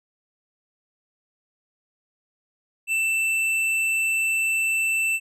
sine tone with hard clipping, 2664 Hz, E7, 18 cents sharp, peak -22 dBFS, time 2.87-5.2 s, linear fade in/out 50 ms, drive 9 dB, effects resampled to 32000 Hz

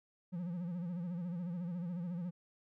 triangle tone with vibrato, 174.8 Hz, F3, 2 cents sharp, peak -35 dBFS, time 0.32-2.31 s, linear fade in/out 20 ms, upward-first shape sine, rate 14 Hz, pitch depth 91 cents each way, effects none

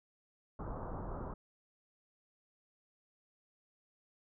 pink low-pass noise, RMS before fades -42 dBFS, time 0.59-1.34 s, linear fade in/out 5 ms, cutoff 1300 Hz, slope 48 dB/octave, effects none

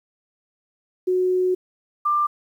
sine tone pair in turn, 367.2 / 1188.2 Hz, F#4 / D6, -13 / +20 cents, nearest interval octave + minor sixth, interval 2033 cents, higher second, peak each -17 / -17 dBFS, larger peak neither, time 1.07-1.55 / 2.05-2.27 s, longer first, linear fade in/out 10 ms, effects 9-bit

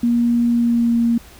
sine tone with pitch glide, 237.1 to 233.6 Hz, A#3 to A#3, +30 to +4 cents, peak -13 dBFS, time 0.03-1.18 s, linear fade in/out 5 ms, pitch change -26 cents, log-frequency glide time 0.47-0.98 s, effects added 60 Hz sine -44 dBFS peak until 1.39 s + pink hiss -44 dBFS RMS until 1.39 s

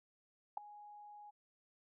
sine tone with ADSR envelope, 830.6 Hz, G#5, in tune, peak -31 dBFS, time 0.57-1.31 s, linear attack 5 ms, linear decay 4 ms, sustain -21 dB, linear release 16 ms, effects none

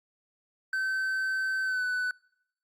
triangle tone with pitch glide, 1539 to 1495.2 Hz, G6 to F#6, -32 to +18 cents, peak -25 dBFS, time 0.73-2.11 s, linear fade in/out 2 ms, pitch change -50 cents, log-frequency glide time 1.63-1.84 s, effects noise-tail reverb RT60 0.8 s tail -26 dB re dry + Opus 48 kbps

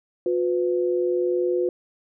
sine tone pair together, 359 / 499.6 Hz, F4 / B4, +48 / +20 cents, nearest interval tritone, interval 572 cents, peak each -21 / -25 dBFS, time 0.26-1.69 s, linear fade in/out 2 ms, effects none

